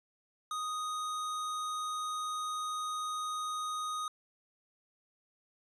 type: tone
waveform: square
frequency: 1244.5 Hz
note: D#6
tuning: in tune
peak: -35 dBFS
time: 0.51-4.08 s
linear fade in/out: 2 ms
effects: resampled to 24000 Hz